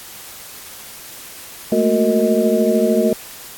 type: tone cluster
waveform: sine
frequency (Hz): 216.4 / 229.8 / 368.2 / 460.7 / 627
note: A3 / A#3 / F#4 / A#4 / D#5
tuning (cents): -29 / -25 / -8 / -20 / +13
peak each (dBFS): -19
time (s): 1.72-3.13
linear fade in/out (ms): 2
effects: white hiss -36 dBFS RMS until 3.57 s + AAC 64 kbps